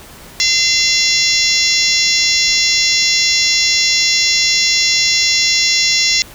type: harmonic tone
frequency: 686 Hz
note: F5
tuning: 31 cents flat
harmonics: 3 / 4 / 5 / 6 / 7 / 8 / 9 / 10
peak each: -18 / -22 / -21 / -18 / -21 / -16 / -21 / -21 dBFS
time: 0.4-6.22 s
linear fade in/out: 0 ms
effects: pink hiss -37 dBFS RMS until 6.34 s

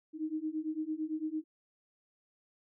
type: beating tone pair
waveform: sine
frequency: 307.3 / 316.2 Hz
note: D#4 / D#4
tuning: -21 / +28 cents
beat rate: 8.9 Hz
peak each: -37 / -36 dBFS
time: 0.13-1.44 s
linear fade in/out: 50 ms
effects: none

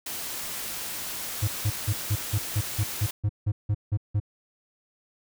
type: noise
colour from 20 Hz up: white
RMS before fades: -34 dBFS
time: 0.06-3.11 s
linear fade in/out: 5 ms
type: tone bursts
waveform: triangle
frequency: 103.83 Hz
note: G#2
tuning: in tune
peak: -19 dBFS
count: 13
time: 1.42-4.201 s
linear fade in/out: 10 ms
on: 57 ms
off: 170 ms
effects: none

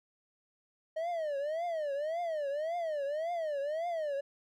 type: tone with vibrato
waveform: triangle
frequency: 622.3 Hz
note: D#5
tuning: in tune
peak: -30 dBFS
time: 0.96-4.21 s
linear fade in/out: 10 ms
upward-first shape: triangle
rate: 1.8 Hz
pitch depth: 230 cents each way
effects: none

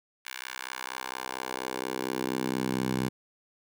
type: tone with high-pass filter sweep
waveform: 10% pulse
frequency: 64.3 Hz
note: C2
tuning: 30 cents flat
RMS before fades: -33 dBFS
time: 0.25-3.09 s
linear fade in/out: 10 ms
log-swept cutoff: 1900 to 140 Hz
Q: 1.2
effects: none

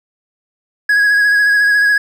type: tone with vibrato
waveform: triangle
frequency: 1661.2 Hz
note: G#6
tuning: in tune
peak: -7 dBFS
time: 0.89-1.98 s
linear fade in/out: 5 ms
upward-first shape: sine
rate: 14 Hz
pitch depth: 25 cents each way
effects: none

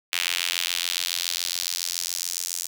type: tone with high-pass filter sweep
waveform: square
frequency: 43.58 Hz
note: F1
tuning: 3 cents flat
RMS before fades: -28 dBFS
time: 0.12-2.67 s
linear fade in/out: 10 ms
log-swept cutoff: 2600 to 6600 Hz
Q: 1.7
effects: none

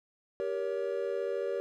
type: chord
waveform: triangle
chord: G diminished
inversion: none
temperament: just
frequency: 392 / 470.4 / 564.5 Hz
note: G4 / Bb4 / Db5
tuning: 0 / +16 / +31 cents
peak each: -33 / -33 / -33 dBFS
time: 0.4-1.6 s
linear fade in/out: 0 ms
effects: none

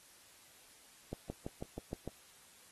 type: accelerating click train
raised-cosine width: 2 ms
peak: -26 dBFS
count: 7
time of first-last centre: 1.13-2.076 s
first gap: 170 ms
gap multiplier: 0.97
effects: white hiss -61 dBFS RMS until 2.71 s + AAC 32 kbps

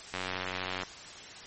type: click train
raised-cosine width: 0.3 ms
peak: -17 dBFS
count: 65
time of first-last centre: 0.14-0.833 s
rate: 92.3 Hz
effects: white hiss -46 dBFS RMS until 1.46 s + MP3 32 kbps

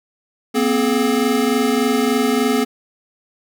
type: tone cluster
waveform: square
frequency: 238.3 / 261.7 / 425.1 Hz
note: A#3 / C4 / G#4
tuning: +38 / 0 / +40 cents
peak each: -20 dBFS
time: 0.54-2.65 s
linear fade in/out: 20 ms
effects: none

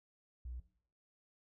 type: tone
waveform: triangle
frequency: 61.1 Hz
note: B1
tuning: 18 cents flat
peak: -38 dBFS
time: 0.45-0.6 s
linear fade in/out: 5 ms
effects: noise-tail reverb RT60 0.5 s tail -17 dB re dry + tanh soft clip ceiling -40 dBFS

